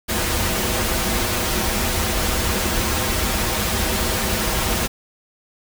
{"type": "noise with comb filter", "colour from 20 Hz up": "pink", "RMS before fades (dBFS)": -21, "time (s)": [0.08, 4.88], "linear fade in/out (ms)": 20, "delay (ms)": 7, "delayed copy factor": -0.65, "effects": []}